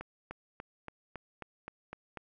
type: accelerating click train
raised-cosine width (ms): 0.5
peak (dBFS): -26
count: 9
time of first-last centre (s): 0.01-2.173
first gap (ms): 300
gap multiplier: 0.97
effects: none